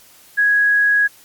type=tone; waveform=sine; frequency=1662 Hz; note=G#6; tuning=1 cent sharp; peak=-11 dBFS; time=0.37-1.08 s; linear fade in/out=20 ms; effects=white hiss -47 dBFS RMS until 1.24 s + MP3 96 kbps